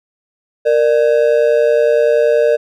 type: ring-modulated tone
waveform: triangle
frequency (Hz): 530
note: C5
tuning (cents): +22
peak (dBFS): -4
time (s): 0.65-2.57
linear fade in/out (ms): 20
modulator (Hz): 65.3
effects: none